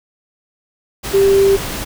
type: tone in noise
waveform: sine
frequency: 392.7 Hz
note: G4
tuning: 3 cents sharp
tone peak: -8 dBFS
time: 1.13-1.57 s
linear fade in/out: 20 ms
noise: pink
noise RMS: -24 dBFS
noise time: 1.03-1.85 s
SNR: +13 dB
effects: none